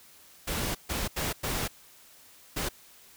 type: noise bursts at uneven times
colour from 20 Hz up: pink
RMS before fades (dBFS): -31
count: 5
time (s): 0.47-0.75 / 0.89-1.08 / 1.16-1.33 / 1.43-1.68 / 2.56-2.69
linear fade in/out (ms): 10
effects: white hiss -55 dBFS RMS until 3.16 s